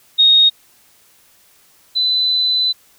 sine tone pair in turn, 3729 / 4009 Hz, A#7 / B7, 0 / +25 cents, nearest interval minor second, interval 125 cents, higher second, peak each -7 / -13 dBFS, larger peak first, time 0.18-0.5 / 1.95-2.73 s, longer second, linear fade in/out 20 ms, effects white hiss -52 dBFS RMS until 2.98 s

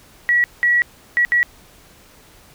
sine tone bursts at uneven times, 1929 Hz, B6, 41 cents flat, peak -12 dBFS, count 4, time 0.29-0.44 / 0.63-0.82 / 1.17-1.25 / 1.32-1.43 s, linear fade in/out 0 ms, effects pink hiss -48 dBFS RMS until 2.54 s

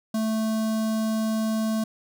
square tone with notch filter, 220 Hz, A3, in tune, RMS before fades -25 dBFS, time 0.14-1.84 s, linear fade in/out 5 ms, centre 2200 Hz, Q 0.94, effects none

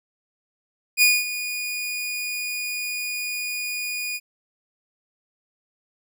sawtooth tone with ADSR envelope, 2454 Hz, D#7, 25 cents flat, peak -9 dBFS, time 0.97-4.2 s, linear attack 50 ms, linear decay 220 ms, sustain -14 dB, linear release 44 ms, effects none

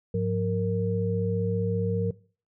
sine tone cluster, 103.3 / 178.3 / 463.1 Hz, G#2 / F3 / A#4, -9 / +36 / -11 cents, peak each -28 dBFS, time 0.14-2.11 s, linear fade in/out 5 ms, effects noise-tail reverb RT60 0.4 s tail -20 dB re dry

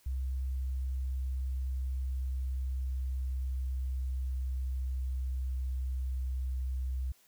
sine tone with pitch glide, 65.41 to 64.51 Hz, C2 to C2, 0 to -24 cents, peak -30 dBFS, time 0.06-7.12 s, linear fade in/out 5 ms, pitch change -24 cents, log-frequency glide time 0.32-6.44 s, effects tanh soft clip ceiling -27 dBFS + white hiss -65 dBFS RMS until 7.27 s

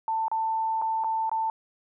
sine tone with dropouts, 890 Hz, A5, 20 cents sharp, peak -24 dBFS, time 0.08-1.5 s, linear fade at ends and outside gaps 1 ms, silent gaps 0.282-0.315 / 0.816-0.821 / 1.038-1.044 / 1.295-1.315 s, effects none

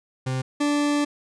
40% pulse tone pair in turn, 130 / 291.8 Hz, C3 / D4, -11 / -11 cents, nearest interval octave + major second, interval 1400 cents, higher second, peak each -23 / -19 dBFS, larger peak second, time 0.26-0.42 / 0.6-1.05 s, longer second, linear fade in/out 10 ms, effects resampled to 22050 Hz

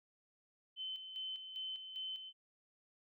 sine tone with tremolo, 3061 Hz, G7, 42 cents flat, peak -40 dBFS, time 0.76-2.33 s, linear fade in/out 50 ms, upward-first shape square, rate 2.5 Hz, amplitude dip 55%, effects none

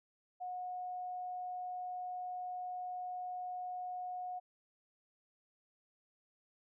sine tone, 727 Hz, F#5, 31 cents flat, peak -39 dBFS, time 0.4-4.4 s, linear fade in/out 20 ms, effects none

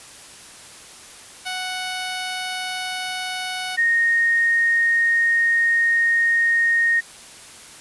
10% pulse / sine tone pair in turn, 740 / 1855 Hz, F#5 / A#6, 0 / -9 cents, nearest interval octave + major third, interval 1591 cents, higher second, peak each -17 / -15 dBFS, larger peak second, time 1.45-3.77 / 3.77-7.01 s, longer second, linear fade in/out 20 ms, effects white hiss -42 dBFS RMS until 7.8 s + resampled to 24000 Hz

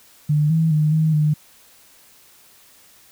sine tone with pitch steps, 149.8 / 161.5 / 152.6 / 157.7 / 151.5 Hz, D3 / E3 / D#3 / D#3 / D#3, +35 / -35 / -33 / +24 / -46 cents, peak -14 dBFS, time 0.29-1.34 s, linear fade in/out 10 ms, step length 210 ms, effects white hiss -51 dBFS RMS until 3.11 s

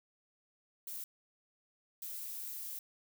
violet noise bursts at uneven times, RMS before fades -43 dBFS, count 2, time 0.87-1.04 / 2.02-2.79 s, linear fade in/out 2 ms, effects none

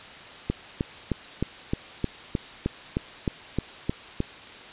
click train, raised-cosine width 3 ms, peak -11 dBFS, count 13, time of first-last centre 0.5-4.204 s, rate 3.24 Hz, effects white hiss -43 dBFS RMS until 4.72 s + resampled to 8000 Hz

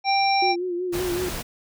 harmonic tone, 787 Hz, G5, 7 cents sharp, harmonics 1 / 3 / 5 / 7, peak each -19 / -25 / -34 / -26 dBFS, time 0.04-0.56 s, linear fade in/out 50 ms
sine tone with vibrato, 357 Hz, F4, 38 cents sharp, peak -24 dBFS, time 0.42-1.29 s, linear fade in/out 5 ms, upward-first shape sine, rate 5.3 Hz, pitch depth 54 cents each way
pink noise, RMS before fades -31 dBFS, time 0.92-1.43 s, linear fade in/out 20 ms
effects none

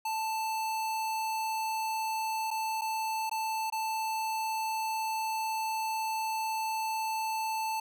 square tone with dropouts, 882 Hz, A5, 4 cents sharp, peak -31 dBFS, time 0.05-7.8 s, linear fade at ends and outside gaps 5 ms, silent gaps 2.506-2.511 / 2.812-2.817 / 3.296-3.313 / 3.701-3.723 s, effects none

